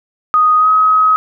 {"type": "tone with pitch glide", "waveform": "sine", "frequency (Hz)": [1244.5, 1269.9], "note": ["D#6", "D#6"], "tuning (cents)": [0, 35], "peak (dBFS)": -7, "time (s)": [0.34, 1.16], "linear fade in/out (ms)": 0, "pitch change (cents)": 35, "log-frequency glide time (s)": [0.58, 0.69], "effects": []}